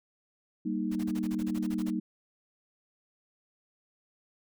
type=chord; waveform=sine; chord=Eb major; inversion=first; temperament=just; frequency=194.45 / 233.3 / 311.1 Hz; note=G3 / Bb3 / Eb4; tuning=-14 / +2 / 0 cents; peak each=-33 dBFS; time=0.65-2 s; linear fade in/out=10 ms
type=noise bursts; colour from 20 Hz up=pink; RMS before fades=-46 dBFS; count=13; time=0.91-1.906 s; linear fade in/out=10 ms; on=48 ms; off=31 ms
effects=none